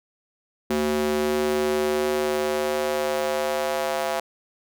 square tone with high-pass filter sweep, 75.1 Hz, D2, 39 cents sharp, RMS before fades -24 dBFS, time 0.7-4.2 s, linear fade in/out 5 ms, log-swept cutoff 290 to 640 Hz, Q 2.7, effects none

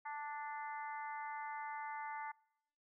harmonic tone, 293.7 Hz, D4, in tune, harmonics 3 / 4 / 5 / 6 / 7, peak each -43 / -51 / -53 / -53 / -52 dBFS, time 0.05-2.32 s, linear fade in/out 10 ms, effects noise-tail reverb RT60 0.8 s tail -26 dB re dry

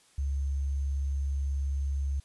sine tone with sample-and-hold, 69.3 Hz, C#2, in tune, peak -27 dBFS, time 0.18-2.2 s, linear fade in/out 5 ms, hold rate 6300 Hz, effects white hiss -62 dBFS RMS until 2.24 s + resampled to 24000 Hz

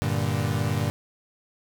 35% pulse chord, G minor, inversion none, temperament equal, 98 / 116.54 / 146.83 Hz, G2 / Bb2 / D3, 0 / 0 / 0 cents, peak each -26 dBFS, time 0.02-0.9 s, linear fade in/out 0 ms, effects none

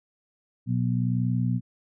harmonic tone, 60.9 Hz, B1, 24 cents flat, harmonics 2 / 3 / 4, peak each -24 / -28 / -30 dBFS, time 0.66-1.61 s, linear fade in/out 50 ms, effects none

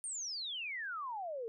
sine exponential sweep, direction down, 9200 to 436.9 Hz, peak -38 dBFS, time 0.04-1.48 s, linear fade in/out 0 ms, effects none

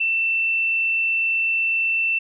sine tone, 2678 Hz, E7, 27 cents sharp, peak -18 dBFS, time 0-2.19 s, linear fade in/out 10 ms, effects none

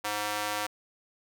square tone with high-pass filter, 104.7 Hz, G#2, 15 cents sharp, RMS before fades -32 dBFS, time 0.04-0.67 s, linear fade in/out 10 ms, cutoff 780 Hz, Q 0.87, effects none

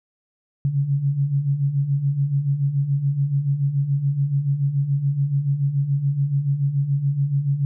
sine beating tone pair, 135.5 / 142.5 Hz, C#3 / C#3, -39 / +48 cents, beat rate 7 Hz, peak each -25 / -19 dBFS, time 0.65-7.65 s, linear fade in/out 0 ms, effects none

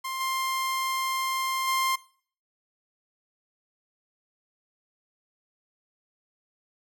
sawtooth tone with level steps, 1054 Hz, C6, 12 cents sharp, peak -27 / -23 / -20 dBFS, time 0.04-1.96 s, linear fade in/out 10 ms, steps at 0.2 / 1.67 s, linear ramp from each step 10 ms, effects noise-tail reverb RT60 0.5 s tail -20 dB re dry

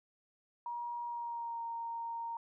sine tone with pitch glide, 952 to 927 Hz, A#5 to A#5, +36 to -10 cents, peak -37 dBFS, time 0.66-2.37 s, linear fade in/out 2 ms, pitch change -46 cents, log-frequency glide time 1.04-1.62 s, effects none

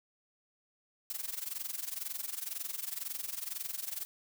blue noise with amplitude modulation, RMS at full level -36 dBFS, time 1.1-4.05 s, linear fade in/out 0 ms, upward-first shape sine, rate 22 Hz, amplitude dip 85%, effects none

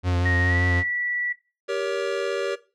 45% pulse tone with vibrato, 89 Hz, F2, 33 cents sharp, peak -20 dBFS, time 0.03-0.84 s, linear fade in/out 50 ms, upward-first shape sine, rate 5.2 Hz, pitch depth 25 cents each way
sine tone with pitch glide, 1870 to 1952.8 Hz, A#6 to B6, +5 to -20 cents, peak -23 dBFS, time 0.25-1.33 s, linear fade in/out 10 ms, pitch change +75 cents, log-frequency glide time 0.47-0.56 s
square chord, G diminished, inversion none, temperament just, 392 / 470.4 / 564.5 Hz, G4 / Bb4 / Db5, 0 / +16 / +31 cents, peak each -29 dBFS, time 1.68-2.56 s, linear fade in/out 20 ms
effects noise-tail reverb RT60 0.3 s tail -17 dB re dry + low-pass 5000 Hz 12 dB/octave

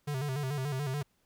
square tone with vibrato, 138.59 Hz, C#3, in tune, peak -32 dBFS, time 0.07-1.03 s, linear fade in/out 10 ms, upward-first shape square, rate 6.9 Hz, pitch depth 96 cents each way, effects pink hiss -73 dBFS RMS until 1.25 s

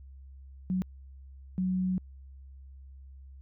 sine tone bursts at uneven times, 185 Hz, F#3, in tune, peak -26 dBFS, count 2, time 0.7-0.82 / 1.58-1.98 s, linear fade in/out 0 ms, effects added 67 Hz sine -46 dBFS peak until 3.41 s

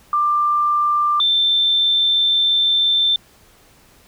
sine tone pair in turn, 1187 / 3557 Hz, D6 / A7, +18 / +18 cents, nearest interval octave + perfect fifth, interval 1900 cents, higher second, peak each -14 / -13 dBFS, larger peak second, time 0.13-1.2 / 1.2-3.16 s, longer second, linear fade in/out 2 ms, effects pink hiss -51 dBFS RMS until 4.07 s

